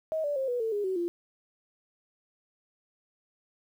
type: tone with pitch steps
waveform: sine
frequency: 634 / 581.4 / 533.1 / 488.9 / 448.3 / 411.1 / 377 / 345.7 Hz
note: D#5 / D5 / C5 / B4 / A4 / G#4 / F#4 / F4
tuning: +32 / -18 / +32 / -18 / +32 / -18 / +32 / -18 cents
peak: -27 dBFS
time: 0.12-1.08 s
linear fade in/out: 0 ms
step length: 120 ms
effects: 10-bit